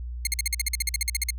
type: tone bursts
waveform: 10% pulse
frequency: 2141 Hz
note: C7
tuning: 39 cents sharp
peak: -13 dBFS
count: 16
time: 0.25-1.305 s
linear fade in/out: 2 ms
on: 20 ms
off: 49 ms
effects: added 60 Hz sine -31 dBFS peak until 1.38 s